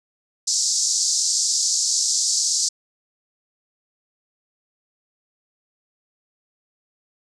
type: band-pass noise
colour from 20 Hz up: white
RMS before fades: -21 dBFS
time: 0.47-2.69 s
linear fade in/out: 10 ms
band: 4600 to 7600 Hz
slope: 48 dB/octave
effects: none